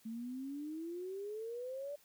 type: exponential sweep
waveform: sine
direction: up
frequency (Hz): 220 to 587.3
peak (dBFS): -40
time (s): 0.05-1.96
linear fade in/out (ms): 10
effects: white hiss -67 dBFS RMS until 2.04 s